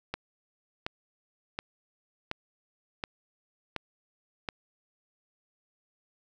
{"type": "click train", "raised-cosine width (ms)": 0.3, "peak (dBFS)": -16, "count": 7, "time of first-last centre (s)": [0.14, 4.488], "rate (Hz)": 1.38, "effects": []}